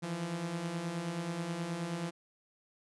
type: beating tone pair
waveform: sawtooth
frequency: 162.1 / 171.5 Hz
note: E3 / F3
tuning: -29 / -31 cents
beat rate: 9.4 Hz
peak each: -38 / -32 dBFS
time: 0.02-2.11 s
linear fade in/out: 20 ms
effects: resampled to 24000 Hz